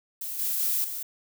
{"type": "noise with level steps", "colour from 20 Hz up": "violet", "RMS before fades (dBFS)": [-34, -28, -26, -34], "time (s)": [0.21, 1.03], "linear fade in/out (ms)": 5, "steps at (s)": [0.39, 0.59, 0.84], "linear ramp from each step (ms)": 5, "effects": []}